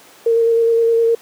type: tone with vibrato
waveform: sine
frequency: 459.7 Hz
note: A#4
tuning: 24 cents flat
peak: -10 dBFS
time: 0.26-1.15 s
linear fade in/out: 5 ms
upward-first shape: square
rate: 9.7 Hz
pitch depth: 12 cents each way
effects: pink hiss -44 dBFS RMS until 1.21 s + high-pass 300 Hz 12 dB/octave